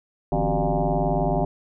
sine tone with frequency modulation, 277.2 Hz, C#4, in tune, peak -19 dBFS, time 0.32-1.45 s, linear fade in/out 2 ms, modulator 107 Hz, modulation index 5, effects none

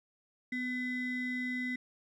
triangle ring-modulated tone, 880 Hz, A5, in tune, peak -28 dBFS, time 0.52-1.76 s, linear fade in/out 5 ms, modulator 1130 Hz, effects none

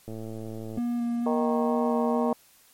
click train, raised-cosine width 2 ms, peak -25 dBFS, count 79, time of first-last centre 0.08-0.783 s, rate 111 Hz
triangle tone with vibrato, 237.8 Hz, A#3, 35 cents sharp, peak -23 dBFS, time 0.77-2.33 s, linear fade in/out 5 ms, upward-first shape square, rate 2.2 Hz, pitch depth 10 cents each way
harmonic tone, 155.56 Hz, D#3, in tune, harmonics 3 / 4 / 5 / 6 / 7, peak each -28 / -30 / -32 / -34 / -35 dBFS, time 1.26-2.33 s, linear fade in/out 2 ms
effects white hiss -58 dBFS RMS until 2.73 s + MP3 64 kbps

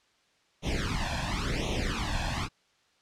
pink noise with flanger, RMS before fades -30 dBFS, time 0.62-2.49 s, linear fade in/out 50 ms, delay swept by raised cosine 0.31 to 1.21 ms, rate 0.94 Hz, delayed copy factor +1, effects white hiss -67 dBFS RMS until 3.01 s + low-pass 5000 Hz 12 dB/octave

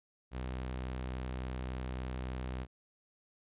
sawtooth tone, 63.5 Hz, B1, 49 cents sharp, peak -33 dBFS, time 0.31-2.67 s, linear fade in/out 50 ms, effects resampled to 8000 Hz

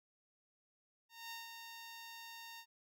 10% pulse tone with ADSR envelope, 920 Hz, A#5, 23 cents flat, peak -36 dBFS, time 1.09-2.66 s, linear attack 220 ms, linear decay 160 ms, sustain -5 dB, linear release 69 ms, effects none

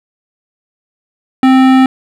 sine tone with hard clipping, 261.6 Hz, C4, in tune, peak -6 dBFS, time 1.43-1.86 s, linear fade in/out 2 ms, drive 17 dB, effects none

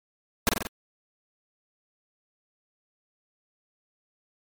pink noise with echo, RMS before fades -21 dBFS, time 0.47-0.49 s, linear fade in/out 0 ms, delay 45 ms, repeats 4, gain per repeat -3 dB, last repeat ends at 0.67 s, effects MP3 96 kbps

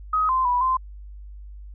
sine tone with pitch steps, 1262 / 1037 / 983 / 1037 Hz, D#6 / C6 / B5 / C6, +24 / -16 / -8 / -16 cents, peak -18 dBFS, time 0.13-0.77 s, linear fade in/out 5 ms, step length 160 ms, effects added 50 Hz sine -37 dBFS peak until 1.74 s

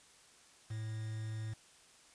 triangle tone with quantisation, 109.8 Hz, A2, 3 cents flat, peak -36 dBFS, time 0.7-1.54 s, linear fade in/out 10 ms, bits 9, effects white hiss -62 dBFS RMS until 2.14 s + resampled to 22050 Hz

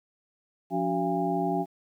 sine tone cluster, 175.6 / 283.8 / 375.2 / 686 / 813 Hz, F3 / C#4 / F#4 / F5 / G#5, +10 / +41 / +24 / -31 / -37 cents, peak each -31 dBFS, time 0.7-1.66 s, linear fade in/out 50 ms, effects 10-bit

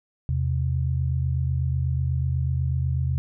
sine tone pair together, 81.89 / 130 Hz, E2 / C3, -11 / -11 cents, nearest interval minor sixth, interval 800 cents, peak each -24 dBFS, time 0.29-3.18 s, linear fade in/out 0 ms, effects none

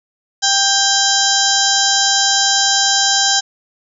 harmonic tone with a mistuned harmonic, 790 Hz, G5, 13 cents sharp, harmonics 1 / 2 / 4 / 5 / 6 / 7 / 8 / 9, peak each -20 / -20 / -20 / -20 / -20 / -20 / -20 / -20 dBFS, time 0.42-3.41 s, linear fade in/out 20 ms, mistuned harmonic 6, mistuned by +76 cents, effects none

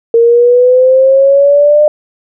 sine exponential sweep, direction up, 460 to 605 Hz, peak -3 dBFS, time 0.14-1.88 s, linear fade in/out 2 ms, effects none

